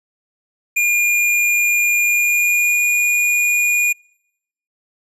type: tone with pitch glide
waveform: square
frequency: 2418 to 2439 Hz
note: D7 to D#7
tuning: +50 to -35 cents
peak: -14 dBFS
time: 0.76-3.93 s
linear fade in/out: 10 ms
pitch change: +15 cents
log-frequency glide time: 2.04-2.82 s
effects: noise-tail reverb RT60 0.8 s tail -26 dB re dry + resampled to 32000 Hz